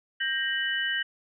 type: tone cluster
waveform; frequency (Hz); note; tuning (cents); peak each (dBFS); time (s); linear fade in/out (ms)
sine; 1586 / 1870 / 2976; G6 / A#6 / F#7; +20 / +5 / +9; -30; 0.2-1.03; 10
effects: none